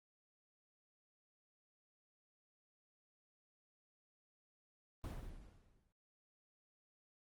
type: noise with exponential decay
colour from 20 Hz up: brown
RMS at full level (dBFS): -40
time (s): 5.04-5.92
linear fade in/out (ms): 0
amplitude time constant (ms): 190
effects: Opus 24 kbps